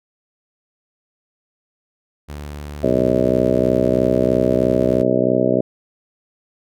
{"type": "tone", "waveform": "sawtooth", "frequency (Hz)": 73.42, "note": "D2", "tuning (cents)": 0, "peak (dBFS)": -25, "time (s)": [2.28, 5.03], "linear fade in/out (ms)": 20}
{"type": "harmonic tone", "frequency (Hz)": 63.1, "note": "B1", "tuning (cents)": 38, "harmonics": [2, 3, 4, 5, 6, 7, 8, 9, 10], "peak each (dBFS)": [-26, -24, -21, -24, -21, -23, -26, -21, -21], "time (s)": [2.83, 5.61], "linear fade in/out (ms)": 5}
{"effects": []}